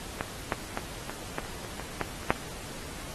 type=clicks; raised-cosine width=0.5 ms; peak=-14 / -11 / -15 / -19 / -15 / -25 / -24 / -20 / -13 / -26 / -6 / -27 dBFS; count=12; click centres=0.209 / 0.522 / 0.774 / 1.096 / 1.384 / 1.449 / 1.648 / 1.797 / 2.013 / 2.232 / 2.305 / 2.361 s; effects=pink hiss -42 dBFS RMS until 3.14 s + AAC 32 kbps